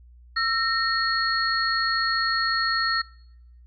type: tone cluster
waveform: sine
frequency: 1333 / 1845 / 4324 Hz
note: E6 / A#6 / C#8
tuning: +19 / -18 / -44 cents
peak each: -26 / -25 / -26 dBFS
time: 0.36-3.02 s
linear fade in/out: 10 ms
effects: noise-tail reverb RT60 0.9 s tail -26 dB re dry + added 60 Hz sine -47 dBFS peak until 3.66 s